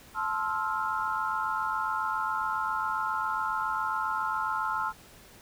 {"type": "chord", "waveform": "sine", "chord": "F major seventh", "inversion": "first", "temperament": "just", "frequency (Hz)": [873.1, 1047.7, 1309.6, 1396.9], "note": ["A5", "C6", "E6", "F6"], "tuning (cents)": [-14, 2, -12, 0], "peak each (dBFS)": -33, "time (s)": [0.14, 4.93], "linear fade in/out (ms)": 50, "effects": ["pink hiss -53 dBFS RMS until 5.41 s"]}